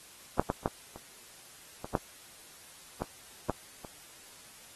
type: clicks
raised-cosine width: 1 ms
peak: -9 / -14 / -13 / -30 / -24 / -12 / -18 / -15 / -29 dBFS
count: 9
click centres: 0.396 / 0.501 / 0.659 / 0.96 / 1.845 / 1.952 / 3.02 / 3.497 / 3.848 s
effects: white hiss -53 dBFS RMS until 4.75 s + AAC 32 kbps